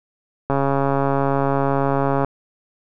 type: click train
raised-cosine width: 1 ms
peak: -6 dBFS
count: 242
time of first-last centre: 0.5-2.246 s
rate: 138 Hz
effects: none